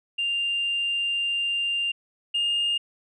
sine tone pair in turn, 2794 / 2825 Hz, F7 / F7, 0 / +19 cents, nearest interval unison, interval 19 cents, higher second, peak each -22 / -20 dBFS, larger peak second, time 0.18-1.92 / 2.34-2.78 s, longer first, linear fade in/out 10 ms, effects tanh soft clip ceiling -19 dBFS

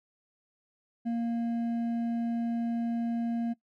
triangle tone with hard clipping, 233.1 Hz, A#3, in tune, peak -29 dBFS, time 1.05-3.54 s, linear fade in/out 20 ms, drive 8 dB, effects noise-tail reverb RT60 0.1 s tail -19 dB re dry

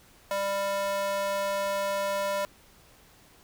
square tone with high-pass filter, 198.2 Hz, G3, 19 cents sharp, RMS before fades -29 dBFS, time 0.31-2.45 s, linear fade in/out 0 ms, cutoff 710 Hz, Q 4.2, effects pink hiss -57 dBFS RMS until 3.43 s

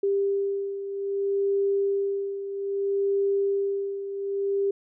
sine beating tone pair, 396.7 / 397.32 Hz, G4 / G4, +21 / +23 cents, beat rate 0.62 Hz, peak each -24 / -30 dBFS, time 0.03-4.71 s, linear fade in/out 5 ms, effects none

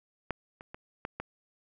clicks, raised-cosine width 0.5 ms, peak -16 / -30 / -27 / -19 / -20 dBFS, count 5, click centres 0.307 / 0.609 / 0.745 / 1.051 / 1.2 s, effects none

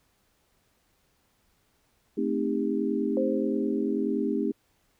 sine chord, A half-diminished seventh, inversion none, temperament equal with one note detuned, 220 / 261.6 / 311.1 / 400.5 Hz, A3 / C4 / Eb4 / G4, 0 / 0 / 0 / +37 cents, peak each -30 dBFS, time 2.17-4.52 s, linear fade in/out 10 ms
sine tone with exponential decay, 524 Hz, C5, 2 cents sharp, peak -24 dBFS, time 3.17-4.23 s, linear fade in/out 1 ms, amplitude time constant 230 ms
effects pink hiss -69 dBFS RMS until 4.99 s

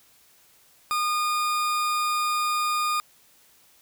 40% pulse tone, 1220 Hz, D#6, 34 cents flat, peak -22 dBFS, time 0.91-3 s, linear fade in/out 0 ms, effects white hiss -58 dBFS RMS until 3.81 s

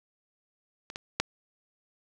clicks, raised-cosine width 0.2 ms, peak -23 / -18 / -7 dBFS, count 3, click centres 0.901 / 0.959 / 1.2 s, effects none

